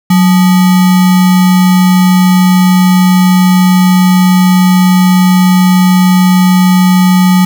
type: tone with sample-and-hold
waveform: sine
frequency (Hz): 183.4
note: F#3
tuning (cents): -15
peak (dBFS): -3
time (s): 0.1-7.45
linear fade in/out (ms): 5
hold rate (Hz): 1050
effects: none